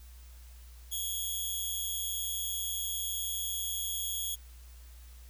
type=tone with amplitude modulation; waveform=5% pulse; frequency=3337 Hz; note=G#7; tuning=8 cents sharp; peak=-22 dBFS; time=0.91-4.36 s; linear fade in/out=20 ms; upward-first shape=sine; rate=192 Hz; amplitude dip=65%; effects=added 60 Hz sine -48 dBFS peak until 5.29 s + white hiss -60 dBFS RMS until 5.29 s